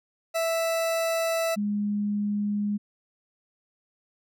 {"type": "tone pair in turn", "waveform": ["40% pulse", "sine"], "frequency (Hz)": [659.3, 206.2], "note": ["E5", "G#3"], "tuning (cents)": [0, -12], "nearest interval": "octave + minor sixth", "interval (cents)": 2012, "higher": "first", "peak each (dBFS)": [-23, -24], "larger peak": "first", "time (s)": [[0.34, 1.56], [1.56, 2.78]], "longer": "neither", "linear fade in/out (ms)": 20, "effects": []}